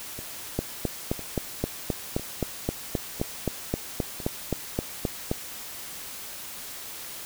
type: two click trains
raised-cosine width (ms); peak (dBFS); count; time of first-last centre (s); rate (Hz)
2; -24 / -11; 5 / 19; 0.19-4.202 / 0.59-5.314; 0.997 / 3.81
effects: white hiss -39 dBFS RMS until 7.25 s